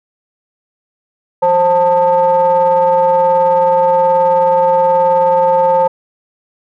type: ring-modulated tone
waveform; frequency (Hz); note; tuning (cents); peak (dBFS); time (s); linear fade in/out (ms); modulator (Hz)
triangle; 179.6; F3; +49; -3; 1.42-5.88; 10; 709
effects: none